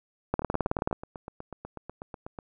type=two click trains; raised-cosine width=1 ms; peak=-11 / -24 dBFS; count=12 / 17; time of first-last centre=0.34-0.928 / 0.42-2.388 s; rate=18.7 / 8.13 Hz; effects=none